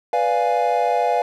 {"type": "chord", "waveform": "triangle", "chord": "B diminished seventh", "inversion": "none", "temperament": "equal", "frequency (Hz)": [493.9, 587.3, 698.5, 830.6], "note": ["B4", "D5", "F5", "Ab5"], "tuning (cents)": [0, 0, 0, 0], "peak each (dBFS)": [-21, -23, -18, -20], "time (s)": [0.13, 1.22], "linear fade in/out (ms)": 2, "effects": []}